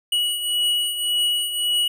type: beating tone pair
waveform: square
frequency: 2925 / 2926.8 Hz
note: F#7 / F#7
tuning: -21 / -20 cents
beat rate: 1.8 Hz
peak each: -21 / -28 dBFS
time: 0.12-1.88 s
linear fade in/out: 5 ms
effects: none